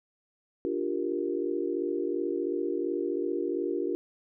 sine chord, G minor seventh, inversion second, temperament equal, 293.7 / 349.2 / 392 / 466.2 Hz, D4 / F4 / G4 / Bb4, 0 / 0 / 0 / 0 cents, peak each -34 / -31 / -33 / -35 dBFS, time 0.65-3.95 s, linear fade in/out 0 ms, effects none

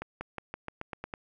accelerating click train, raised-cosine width 0.5 ms, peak -21 dBFS, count 9, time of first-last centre 0.02-1.138 s, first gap 190 ms, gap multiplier 0.91, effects none

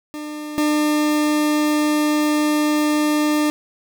40% pulse tone pair in turn, 300.6 / 300.6 Hz, D4 / D4, +40 / +40 cents, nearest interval unison, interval 0 cents, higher neither, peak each -27 / -15 dBFS, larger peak second, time 0.14-0.58 / 0.58-3.5 s, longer second, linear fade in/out 0 ms, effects none

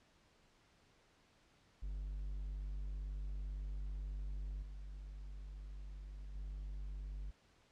triangle tone with level steps, 49 Hz, G1, in tune, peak -38 / -44 / -40 dBFS, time 1.82-7.31 s, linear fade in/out 10 ms, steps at 4.62 / 6.35 s, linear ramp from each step 5 ms, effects pink hiss -70 dBFS RMS until 7.71 s + low-pass 6000 Hz 12 dB/octave

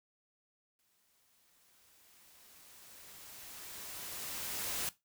white noise with exponential growth, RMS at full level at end -36 dBFS, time 0.79-4.89 s, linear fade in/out 1 ms, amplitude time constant 890 ms, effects noise-tail reverb RT60 0.2 s tail -17 dB re dry

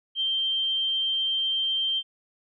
sine tone, 3146 Hz, G7, 6 cents sharp, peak -23 dBFS, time 0.15-2.03 s, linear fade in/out 50 ms, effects none

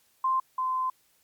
sine tone pair in turn, 1046.5 / 1031.5 Hz, C6 / C6, 0 / -25 cents, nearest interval unison, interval 25 cents, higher first, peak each -22 / -25 dBFS, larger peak first, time 0.24-0.4 / 0.58-0.9 s, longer second, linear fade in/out 5 ms, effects white hiss -66 dBFS RMS until 1.23 s + MP3 96 kbps

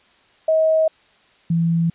sine tone pair in turn, 636 / 167 Hz, D#5 / E3, +38 / +23 cents, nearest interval octave + major seventh, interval 2315 cents, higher first, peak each -13 / -15 dBFS, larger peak first, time 0.48-0.88 / 1.5-1.9 s, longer neither, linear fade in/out 5 ms, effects white hiss -55 dBFS RMS until 1.94 s + resampled to 8000 Hz

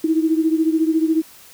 sine beating tone pair, 316.9 / 330.9 Hz, D#4 / E4, +32 / +7 cents, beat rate 14 Hz, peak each -16 / -20 dBFS, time 0.04-1.22 s, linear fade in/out 5 ms, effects white hiss -45 dBFS RMS until 1.53 s

